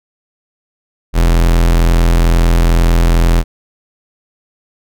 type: tone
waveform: 45% pulse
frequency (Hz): 42.23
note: E1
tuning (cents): +43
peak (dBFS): -7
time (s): 1.13-3.44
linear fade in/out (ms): 50
effects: none